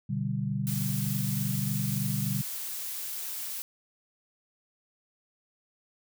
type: chord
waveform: sine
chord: G major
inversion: first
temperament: equal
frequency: 123.47 / 146.83 / 196 Hz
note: B2 / D3 / G3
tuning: 0 / 0 / 0 cents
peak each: -32 dBFS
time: 0.09-2.42 s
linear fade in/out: 10 ms
type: noise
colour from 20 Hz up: blue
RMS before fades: -36 dBFS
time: 0.67-3.62 s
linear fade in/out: 0 ms
effects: none